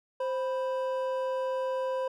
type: tone pair together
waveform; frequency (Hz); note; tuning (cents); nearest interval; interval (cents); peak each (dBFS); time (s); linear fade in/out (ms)
triangle; 523.3 / 987.9; C5 / B5; 0 / 0; major seventh; 1100; -27 / -34; 0.2-2.08; 5
effects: none